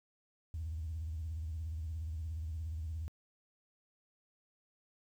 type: tone with vibrato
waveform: sine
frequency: 79.9 Hz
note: D#2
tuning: 47 cents sharp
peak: -36 dBFS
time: 0.54-3.08 s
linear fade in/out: 0 ms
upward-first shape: sine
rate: 17 Hz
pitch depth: 130 cents each way
effects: tanh soft clip ceiling -32 dBFS + 11-bit